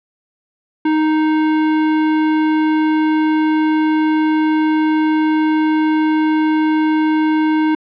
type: tone with hard clipping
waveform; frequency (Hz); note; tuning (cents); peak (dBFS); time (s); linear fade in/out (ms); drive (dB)
sine; 311.1; D#4; 0; -14; 0.85-7.75; 5; 16
effects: low-pass 3000 Hz 12 dB/octave